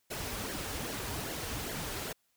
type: noise with flanger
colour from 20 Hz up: pink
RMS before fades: -38 dBFS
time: 0.1-2.13 s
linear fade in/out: 10 ms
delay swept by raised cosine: 0.8 to 6 ms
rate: 2.5 Hz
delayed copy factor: -0.6
effects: white hiss -75 dBFS RMS until 2.36 s